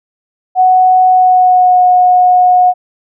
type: tone with pitch glide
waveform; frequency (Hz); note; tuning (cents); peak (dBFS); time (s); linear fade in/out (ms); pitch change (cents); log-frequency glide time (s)
sine; 741 to 727; F#5 to F#5; +2 to -31; -4; 0.55-2.74; 50; -33; 1.07-1.83
effects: none